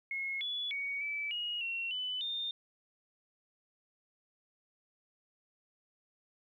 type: tone with pitch steps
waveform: sine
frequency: 2169 / 3420 / 2242 / 2309 / 2884 / 2730 / 3002 / 3630 Hz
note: C#7 / A7 / C#7 / D7 / F#7 / F7 / F#7 / A#7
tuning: -38 / -50 / +19 / -30 / -45 / -40 / +24 / -47 cents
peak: -34 dBFS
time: 0.11-2.51 s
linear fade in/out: 2 ms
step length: 300 ms
effects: 12-bit